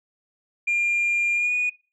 sine tone with pitch glide, 2400 to 2462 Hz, D7 to D#7, +37 to -19 cents, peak -18 dBFS, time 0.67-1.7 s, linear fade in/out 10 ms, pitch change +44 cents, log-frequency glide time 1.35-1.53 s, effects noise-tail reverb RT60 0.3 s tail -20 dB re dry + tanh soft clip ceiling -17 dBFS

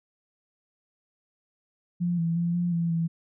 sine tone with pitch steps, 174.6 / 166.6 / 171.2 / 174.8 / 168.7 / 165.8 Hz, F3 / E3 / F3 / F3 / E3 / E3, 0 / +19 / -34 / +2 / +40 / +10 cents, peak -23 dBFS, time 2-3.08 s, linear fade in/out 20 ms, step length 180 ms, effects none

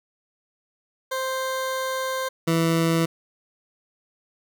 20% pulse tone pair in turn, 523.3 / 164.83 Hz, C5 / E3, 0 / 0 cents, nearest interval octave + minor sixth, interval 2000 cents, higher first, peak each -20 / -14 dBFS, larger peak second, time 1.11-2.29 / 2.47-3.06 s, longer first, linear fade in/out 10 ms, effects none

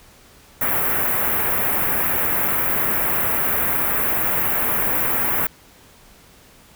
white band-stop noise, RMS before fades -20 dBFS, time 0.61-5.47 s, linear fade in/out 5 ms, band 2100 to 13000 Hz, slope 24 dB/octave, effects pink hiss -49 dBFS RMS until 6.75 s

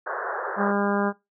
white band-pass noise, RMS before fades -30 dBFS, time 0.06-0.72 s, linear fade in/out 10 ms, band 370 to 1700 Hz, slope 96 dB/octave
harmonic tone, 201.8 Hz, G#3, 49 cents flat, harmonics 1 / 2 / 3 / 4 / 5 / 6 / 7 / 8, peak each -25 / -28 / -30 / -31 / -32 / -33 / -33 / -34 dBFS, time 0.56-1.13 s, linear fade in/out 50 ms
effects noise-tail reverb RT60 0.2 s tail -19 dB re dry

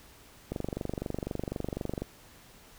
click train, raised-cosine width 2 ms, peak -19 dBFS, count 37, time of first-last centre 0.52-2.02 s, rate 24 Hz, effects pink hiss -55 dBFS RMS until 2.78 s

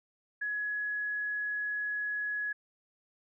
sine tone, 1683 Hz, G#6, 23 cents sharp, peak -31 dBFS, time 0.41-2.53 s, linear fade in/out 10 ms, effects none

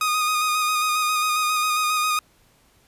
sawtooth tone with vibrato, 1239 Hz, D#6, 8 cents flat, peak -16 dBFS, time 0.01-2.19 s, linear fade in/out 2 ms, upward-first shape square, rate 7.4 Hz, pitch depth 19 cents each way, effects pink hiss -59 dBFS RMS until 2.87 s + resampled to 32000 Hz

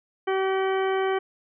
harmonic tone, 382.8 Hz, G4, 41 cents flat, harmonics 1 / 2 / 3 / 4 / 5 / 6 / 8, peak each -23 / -29 / -33 / -35 / -37 / -39 / -41 dBFS, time 0.27-1.19 s, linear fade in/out 10 ms, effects none

